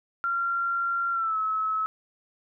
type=tone with pitch glide; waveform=sine; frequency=1378 to 1293.2 Hz; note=F6 to E6; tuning=-24 to -34 cents; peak=-24 dBFS; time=0.24-1.86 s; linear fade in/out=0 ms; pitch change=-110 cents; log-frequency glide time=1.12-1.37 s; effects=none